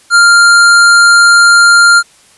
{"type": "tone", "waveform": "square", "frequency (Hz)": 1396.9, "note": "F6", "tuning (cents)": 0, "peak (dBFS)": -3, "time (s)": [0.1, 2.03], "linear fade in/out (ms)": 50, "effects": ["white hiss -44 dBFS RMS until 2.37 s", "resampled to 24000 Hz"]}